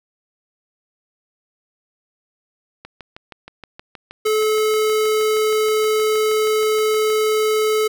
click train, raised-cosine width 0.3 ms, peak -20 dBFS, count 28, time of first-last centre 2.85-7.102 s, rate 6.35 Hz
square tone, 431.6 Hz, A4, 33 cents flat, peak -16 dBFS, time 4.25-7.88 s, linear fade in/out 10 ms
effects none

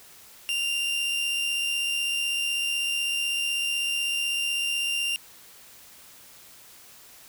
40% pulse tone pair together, 2716 / 2792 Hz, F7 / F7, -49 / -1 cents, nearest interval unison, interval 48 cents, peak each -35 / -24 dBFS, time 0.49-5.16 s, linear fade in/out 0 ms, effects white hiss -50 dBFS RMS until 7.28 s

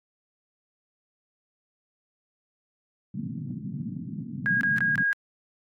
pink band-pass noise, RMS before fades -34 dBFS, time 3.14-5.03 s, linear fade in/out 2 ms, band 120 to 260 Hz, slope 48 dB/octave
sine tone bursts, 1635 Hz, G#6, 28 cents flat, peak -21 dBFS, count 4, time 4.46-5.129 s, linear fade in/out 0 ms, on 150 ms, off 23 ms
effects AAC 48 kbps

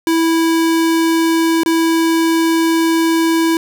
square tone with dropouts, 328.3 Hz, E4, 7 cents flat, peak -12 dBFS, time 0.07-3.57 s, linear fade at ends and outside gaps 1 ms, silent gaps 1.634-1.66 s, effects none

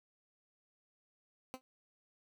15% pulse tone with exponential decay, 258.8 Hz, C4, 19 cents flat, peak -32 dBFS, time 1.54-1.61 s, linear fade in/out 0 ms, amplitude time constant 15 ms, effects none

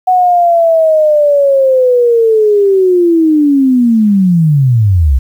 sine linear sweep, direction down, 743 to 59.8 Hz, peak -5 dBFS, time 0.07-5.19 s, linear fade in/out 10 ms, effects 7-bit

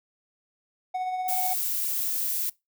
triangle tone with tremolo, 740 Hz, F#5, in tune, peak -23 dBFS, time 0.94-1.54 s, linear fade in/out 10 ms, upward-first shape triangle, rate 16 Hz, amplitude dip 40%
violet noise, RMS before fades -28 dBFS, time 1.28-2.5 s, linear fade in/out 10 ms
effects noise-tail reverb RT60 0.2 s tail -22 dB re dry

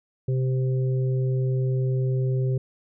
harmonic tone, 130 Hz, C3, 11 cents flat, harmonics 1 / 3 / 4, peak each -21 / -31 / -38 dBFS, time 0.28-2.58 s, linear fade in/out 5 ms, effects none

